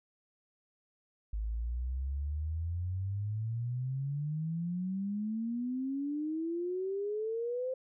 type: exponential sweep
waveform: sine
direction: up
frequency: 51.8 to 523.3 Hz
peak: -32 dBFS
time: 1.33-7.74 s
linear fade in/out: 5 ms
effects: none